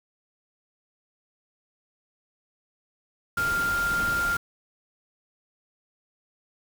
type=tone in noise; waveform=sine; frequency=1396.9 Hz; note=F6; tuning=in tune; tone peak=-23 dBFS; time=3.37-4.37 s; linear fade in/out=5 ms; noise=pink; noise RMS=-34 dBFS; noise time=3.37-4.37 s; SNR=+8 dB; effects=none